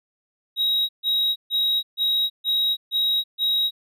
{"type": "tone bursts", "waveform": "triangle", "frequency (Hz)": 3814, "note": "A#7", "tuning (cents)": 39, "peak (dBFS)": -17, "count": 7, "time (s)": [0.56, 3.71], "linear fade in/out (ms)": 50, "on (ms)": 330, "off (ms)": 140, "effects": []}